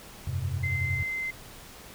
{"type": "chord", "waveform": "sine", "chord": "F suspended second", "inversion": "none", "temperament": "equal", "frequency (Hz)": [87.31, 98, 130.81], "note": ["F2", "G2", "C3"], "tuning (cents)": [0, 0, 0], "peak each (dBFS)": -32, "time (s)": [0.27, 1.03], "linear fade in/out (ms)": 5}
{"type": "tone", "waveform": "sine", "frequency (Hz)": 2073, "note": "C7", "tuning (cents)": -17, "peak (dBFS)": -29, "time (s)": [0.63, 1.31], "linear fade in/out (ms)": 10}
{"effects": ["pink hiss -47 dBFS RMS until 1.94 s"]}